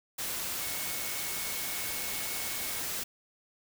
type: tone in noise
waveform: sine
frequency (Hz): 2200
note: C#7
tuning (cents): -14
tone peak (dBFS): -44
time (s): 0.61-2.8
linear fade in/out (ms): 10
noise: white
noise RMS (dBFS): -35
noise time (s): 0.18-3.04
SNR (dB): -12
effects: none